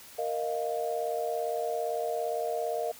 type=chord; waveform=sine; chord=Bb suspended fourth; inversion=none; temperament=just; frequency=466.2 / 621.6 / 699.2 Hz; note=Bb4 / Eb5 / F5; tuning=0 / -2 / +2 cents; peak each=-33 dBFS; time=0.18-2.92 s; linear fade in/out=10 ms; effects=white hiss -50 dBFS RMS until 2.99 s